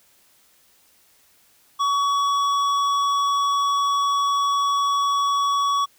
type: tone with hard clipping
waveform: sine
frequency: 1128 Hz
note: C#6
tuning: 30 cents sharp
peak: -20 dBFS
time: 1.79-5.86 s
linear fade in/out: 20 ms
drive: 10 dB
effects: white hiss -58 dBFS RMS until 5.98 s